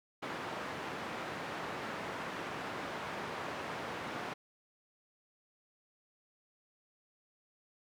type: band-pass noise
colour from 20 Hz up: white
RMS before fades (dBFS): -41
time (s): 0.22-4.34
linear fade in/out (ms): 10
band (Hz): 120 to 1500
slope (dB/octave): 12
effects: none